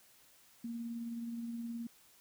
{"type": "tone with tremolo", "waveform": "sine", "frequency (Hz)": 233.1, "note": "A#3", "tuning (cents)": 0, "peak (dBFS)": -37, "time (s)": [0.64, 1.87], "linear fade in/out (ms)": 5, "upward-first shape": "sine", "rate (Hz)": 19, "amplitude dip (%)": 30, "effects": ["white hiss -64 dBFS RMS until 2.2 s"]}